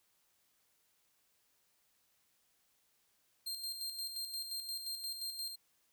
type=tone with tremolo; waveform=sawtooth; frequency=4186 Hz; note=C8; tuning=in tune; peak=-35 dBFS; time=3.46-5.56 s; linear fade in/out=10 ms; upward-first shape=square; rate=5.7 Hz; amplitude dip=50%; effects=white hiss -75 dBFS RMS until 5.92 s